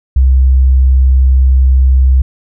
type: tone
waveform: sine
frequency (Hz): 65.2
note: C2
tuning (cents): -5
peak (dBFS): -4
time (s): 0.16-2.22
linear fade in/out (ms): 5
effects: none